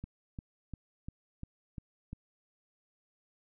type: click train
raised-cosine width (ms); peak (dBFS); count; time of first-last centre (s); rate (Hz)
5; -28; 7; 0.04-2.131; 2.87
effects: none